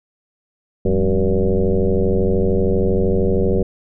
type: tone with frequency modulation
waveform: sine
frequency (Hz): 196.5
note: G3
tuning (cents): +4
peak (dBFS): -13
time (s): 0.85-3.63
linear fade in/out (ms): 5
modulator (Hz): 92.9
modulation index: 3.5
effects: none